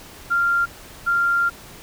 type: tone pair in turn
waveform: sine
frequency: 1390 / 1390 Hz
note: F6 / F6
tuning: -9 / -9 cents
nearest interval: unison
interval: 0 cents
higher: neither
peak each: -16 / -16 dBFS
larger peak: neither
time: 0.3-0.66 / 1.06-1.5 s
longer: second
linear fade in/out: 20 ms
effects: pink hiss -42 dBFS RMS until 1.82 s